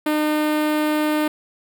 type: tone with notch filter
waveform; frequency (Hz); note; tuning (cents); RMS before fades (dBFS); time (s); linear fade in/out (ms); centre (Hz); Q
sawtooth; 303.9; D#4; -41; -20; 0.06-1.28; 5; 6100; 0.89
effects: none